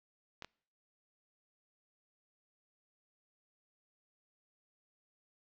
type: clicks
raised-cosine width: 0.2 ms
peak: -26 / -27 dBFS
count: 2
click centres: 0.423 / 0.446 s
effects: noise-tail reverb RT60 0.6 s tail -26 dB re dry + low-pass 5000 Hz 12 dB/octave